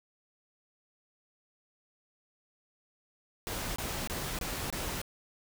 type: noise bursts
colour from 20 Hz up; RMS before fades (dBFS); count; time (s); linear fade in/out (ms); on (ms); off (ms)
pink; -36; 5; 3.47-5.016; 0; 290; 24
effects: none